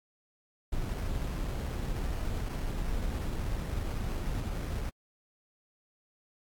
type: noise with sample-and-hold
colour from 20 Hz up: brown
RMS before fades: -33 dBFS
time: 0.72-4.9 s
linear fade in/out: 10 ms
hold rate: 3675 Hz
effects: AAC 64 kbps